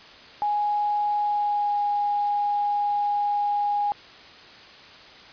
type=tone with pitch glide; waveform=sine; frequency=830.6 to 822.5 Hz; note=G#5 to G#5; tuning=0 to -17 cents; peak=-21 dBFS; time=0.42-3.92 s; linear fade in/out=0 ms; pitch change=-17 cents; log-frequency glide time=1.22-1.79 s; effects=white hiss -46 dBFS RMS until 5.32 s + resampled to 11025 Hz